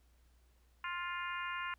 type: harmonic tone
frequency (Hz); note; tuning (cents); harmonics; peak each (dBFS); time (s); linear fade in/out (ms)
350.9; F4; +8; 3 / 4 / 5 / 6 / 7 / 8; -41 / -43 / -45 / -47 / -48 / -49; 0.84-1.74; 2
effects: added 60 Hz sine -65 dBFS peak until 1.78 s + pink hiss -75 dBFS RMS until 1.78 s